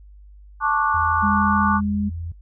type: chord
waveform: sine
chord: D major seventh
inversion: second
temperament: just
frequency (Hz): 881 / 1101.2 / 1174.7 / 1468.3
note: A5 / C#6 / D6 / F#6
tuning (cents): +2 / -12 / 0 / -14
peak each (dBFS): -23 / -24 / -21 / -24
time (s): 0.6-1.81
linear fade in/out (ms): 50
type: tone with pitch glide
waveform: sine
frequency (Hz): 83.2 to 84.07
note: E2 to E2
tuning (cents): +17 to +35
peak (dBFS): -27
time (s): 0.94-2.32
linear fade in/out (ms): 5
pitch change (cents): +18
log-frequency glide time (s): 1.11-1.41
type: tone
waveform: sine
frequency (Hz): 204.9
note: G#3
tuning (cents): -23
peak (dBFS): -20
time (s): 1.22-2.1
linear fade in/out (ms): 20
effects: noise-tail reverb RT60 0.1 s tail -22 dB re dry + added 50 Hz sine -42 dBFS peak until 2.41 s